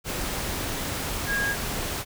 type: tone in noise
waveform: sine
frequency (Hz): 1637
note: G#6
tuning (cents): -25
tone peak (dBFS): -24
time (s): 1.26-1.56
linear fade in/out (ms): 50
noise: pink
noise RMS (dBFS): -30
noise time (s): 0.04-2.05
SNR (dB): +3
effects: none